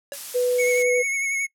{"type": "tone with exponential decay", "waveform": "square", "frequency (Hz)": 562, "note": "C#5", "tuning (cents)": 24, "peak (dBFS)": -28, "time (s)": [0.12, 0.19], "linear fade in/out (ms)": 1, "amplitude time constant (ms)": 15}
{"type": "noise", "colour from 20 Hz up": "blue", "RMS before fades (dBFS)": -32, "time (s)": [0.13, 0.83], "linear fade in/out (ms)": 5}
{"type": "tone", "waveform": "sine", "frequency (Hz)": 493.9, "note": "B4", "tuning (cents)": 0, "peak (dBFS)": -18, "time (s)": [0.34, 1.03], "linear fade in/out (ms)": 20}
{"type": "tone with vibrato", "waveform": "square", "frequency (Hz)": 2200, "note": "C#7", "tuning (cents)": -14, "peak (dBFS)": -23, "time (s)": [0.58, 1.47], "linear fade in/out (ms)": 20, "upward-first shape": "sine", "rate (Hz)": 11, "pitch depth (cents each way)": 28}
{"effects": ["noise-tail reverb RT60 0.1 s tail -23 dB re dry", "low-pass 12000 Hz 12 dB/octave"]}